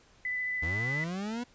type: tone with vibrato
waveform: sine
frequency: 1999 Hz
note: B6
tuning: 20 cents sharp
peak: -30 dBFS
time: 0.25-1.04 s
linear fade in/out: 2 ms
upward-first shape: triangle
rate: 14 Hz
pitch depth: 11 cents each way
type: linear sweep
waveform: 40% pulse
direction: up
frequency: 73.42 to 248 Hz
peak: -32 dBFS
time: 0.62-1.44 s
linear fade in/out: 10 ms
effects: pink hiss -61 dBFS RMS until 1.54 s + resampled to 16000 Hz